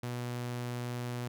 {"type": "tone", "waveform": "sawtooth", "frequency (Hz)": 121.9, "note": "B2", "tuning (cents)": -22, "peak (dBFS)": -31, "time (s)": [0.03, 1.28], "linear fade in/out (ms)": 5, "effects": []}